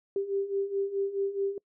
sine beating tone pair, 392 / 396.7 Hz, G4 / G4, 0 / +21 cents, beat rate 4.7 Hz, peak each -33 / -29 dBFS, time 0.16-1.58 s, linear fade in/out 2 ms, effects noise-tail reverb RT60 0.1 s tail -26 dB re dry

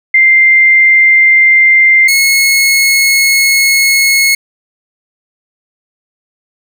sine / sawtooth tone pair in turn, 2093 / 2178 Hz, C7 / C#7, 0 / -31 cents, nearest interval minor second, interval 69 cents, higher second, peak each -3 dBFS, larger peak neither, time 0.14-2.08 / 2.08-4.35 s, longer second, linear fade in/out 5 ms, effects none

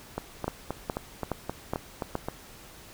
two click trains, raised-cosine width 1 ms, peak -14 / -16 dBFS, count 5 / 9, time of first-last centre 0.48-2.154 / 0.18-2.285 s, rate 2.39 / 3.8 Hz, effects pink hiss -49 dBFS RMS until 2.93 s

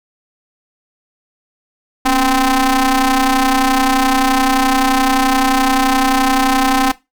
sawtooth ring-modulated tone, 256.6 Hz, C4, 34 cents flat, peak -4 dBFS, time 2.05-6.92 s, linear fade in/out 10 ms, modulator 529 Hz, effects noise-tail reverb RT60 0.2 s tail -17 dB re dry

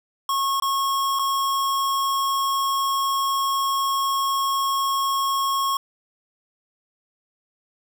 square tone with dropouts, 1092 Hz, C#6, 26 cents flat, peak -21 dBFS, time 0.29-5.77 s, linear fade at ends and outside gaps 2 ms, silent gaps 0.6-0.622 / 1.189-1.193 s, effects none

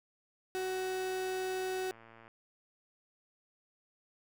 35% pulse tone, 374 Hz, F#4, 19 cents sharp, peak -32 dBFS, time 0.55-1.91 s, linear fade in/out 0 ms
click train, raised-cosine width 0.5 ms, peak -40 dBFS, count 197, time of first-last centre 0.56-2.279 s, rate 114 Hz
effects none

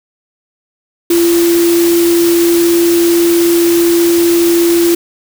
sine tone in noise, 341.3 Hz, F4, 40 cents flat, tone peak -7 dBFS, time 1.1-4.95 s, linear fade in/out 5 ms, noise white, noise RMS -19 dBFS, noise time 1.1-4.95 s, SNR +9 dB, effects none

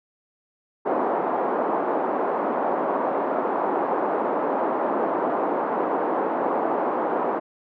white band-pass noise, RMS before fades -24 dBFS, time 0.85-7.4 s, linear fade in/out 20 ms, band 260 to 970 Hz, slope 24 dB/octave, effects none

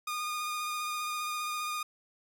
sawtooth tone with vibrato, 1222 Hz, D#6, 32 cents flat, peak -29 dBFS, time 0.07-1.83 s, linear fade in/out 5 ms, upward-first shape sine, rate 15 Hz, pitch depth 15 cents each way, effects none

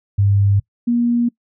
sine tone pair in turn, 100.1 / 238.1 Hz, G2 / A#3, +37 / +37 cents, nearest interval octave + minor third, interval 1500 cents, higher second, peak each -11 / -13 dBFS, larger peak first, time 0.18-0.6 / 0.87-1.29 s, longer neither, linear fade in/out 10 ms, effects noise-tail reverb RT60 0.1 s tail -23 dB re dry

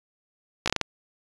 slowing click train, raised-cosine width 0.2 ms, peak -6 dBFS, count 6, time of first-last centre 0.66-0.813 s, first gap 16 ms, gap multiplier 1.33, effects resampled to 22050 Hz

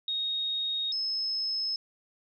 sine tone pair in turn, 3737 / 5189 Hz, A#7 / E8, +4 / -28 cents, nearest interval tritone, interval 568 cents, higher second, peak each -28 dBFS, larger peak neither, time 0.08-0.92 / 0.92-1.76 s, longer neither, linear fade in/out 2 ms, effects none

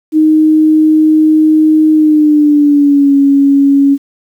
sine tone with pitch glide, 311.1 to 278.8 Hz, D#4 to C#4, 0 to +10 cents, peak -4 dBFS, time 0.12-3.98 s, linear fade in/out 50 ms, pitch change -190 cents, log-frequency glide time 1.92-3.14 s, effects 7-bit

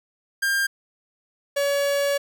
45% pulse tone pair in turn, 1600 / 565.7 Hz, G6 / C#5, +35 / +35 cents, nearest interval octave + tritone, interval 1800 cents, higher first, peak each -20 dBFS, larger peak neither, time 0.42-0.67 / 1.56-2.18 s, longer second, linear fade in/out 10 ms, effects none

